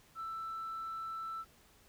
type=tone; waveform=sine; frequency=1326 Hz; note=E6; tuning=10 cents sharp; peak=-37 dBFS; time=0.15-1.45 s; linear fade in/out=50 ms; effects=tanh soft clip ceiling -36 dBFS + pink hiss -64 dBFS RMS until 1.88 s